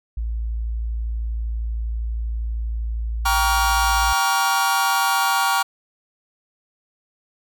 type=tone; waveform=sine; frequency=56.3 Hz; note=A1; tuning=40 cents sharp; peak=-22 dBFS; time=0.17-4.13 s; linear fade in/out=5 ms
type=chord; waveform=45% pulse; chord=G half-diminished seventh; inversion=none; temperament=just; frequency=784 / 940.8 / 1128.9 / 1411.2 Hz; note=G5 / Bb5 / Db6 / F6; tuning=0 / +16 / +31 / +18 cents; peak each=-23 dBFS; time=3.25-5.63 s; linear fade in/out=10 ms
effects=none